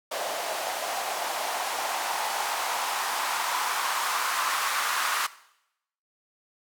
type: noise with band-pass filter sweep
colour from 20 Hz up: blue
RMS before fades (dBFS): -29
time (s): 0.11-5.27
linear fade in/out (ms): 10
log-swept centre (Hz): 650 to 1200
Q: 2.8
effects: noise-tail reverb RT60 0.8 s tail -18 dB re dry